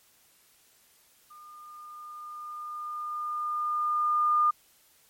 sine tone with level ramp, 1212 Hz, D#6, 46 cents flat, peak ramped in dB -47 to -19 dBFS, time 1.3-4.51 s, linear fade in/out 10 ms, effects white hiss -62 dBFS RMS until 5.09 s + MP3 64 kbps

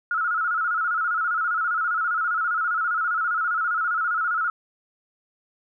sine tone with vibrato, 1365 Hz, F6, 40 cents flat, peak -21 dBFS, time 0.11-4.5 s, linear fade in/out 2 ms, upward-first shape square, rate 15 Hz, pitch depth 76 cents each way, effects none

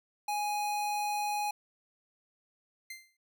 square tone, 831 Hz, G#5, 1 cent sharp, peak -31 dBFS, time 0.28-1.51 s, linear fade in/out 5 ms
sawtooth tone with exponential decay, 2085 Hz, C7, 7 cents flat, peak -35 dBFS, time 2.9-3.17 s, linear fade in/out 5 ms, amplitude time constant 57 ms
effects none

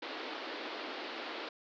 pink band-pass noise, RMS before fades -42 dBFS, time 0.02-1.49 s, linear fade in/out 5 ms, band 270 to 4600 Hz, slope 48 dB/octave, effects none

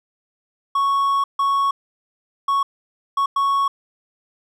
triangle tone bursts at uneven times, 1108.7 Hz, C#6, in tune, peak -14 dBFS, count 5, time 0.75-1.24 / 1.39-1.71 / 2.48-2.63 / 3.17-3.26 / 3.36-3.68 s, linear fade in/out 5 ms, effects none

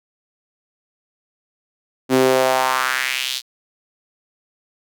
sawtooth tone with high-pass filter sweep, 130 Hz, C3, 11 cents flat, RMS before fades -18 dBFS, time 2.09-3.42 s, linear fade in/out 50 ms, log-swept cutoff 280 to 4200 Hz, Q 2.6, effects none

